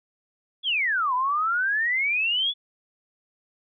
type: exponential two-way sweep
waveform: sine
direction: down then up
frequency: 3478 to 980 to 3478 Hz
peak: -21 dBFS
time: 0.63-2.54 s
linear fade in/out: 50 ms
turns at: 1.14 s
effects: none